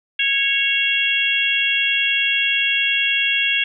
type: harmonic tone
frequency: 551 Hz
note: C#5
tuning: 11 cents flat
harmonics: 3 / 4 / 5 / 6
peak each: -25 / -23 / -19 / -21 dBFS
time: 0.19-3.64 s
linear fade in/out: 5 ms
effects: none